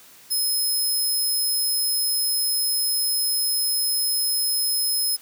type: tone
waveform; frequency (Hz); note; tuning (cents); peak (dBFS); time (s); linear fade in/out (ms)
15% pulse; 5140; E8; -45; -15; 0.3-5.17; 20
effects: white hiss -49 dBFS RMS until 5.21 s + high-pass 100 Hz 12 dB/octave